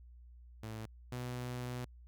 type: tone pair in turn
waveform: sawtooth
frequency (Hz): 110.3 / 123.98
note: A2 / B2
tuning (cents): +5 / +7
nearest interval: major second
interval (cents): 202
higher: second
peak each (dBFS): -38 / -35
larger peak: second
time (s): 0.63-0.86 / 1.12-1.85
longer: second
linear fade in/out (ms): 5
effects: added 60 Hz sine -53 dBFS peak until 2.07 s